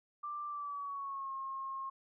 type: tone with pitch glide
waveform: sine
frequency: 1180 to 1075.8 Hz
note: D6 to C6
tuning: +8 to +48 cents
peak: -38 dBFS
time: 0.23-1.9 s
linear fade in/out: 10 ms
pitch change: -160 cents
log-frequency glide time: 0.47-1.32 s
effects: none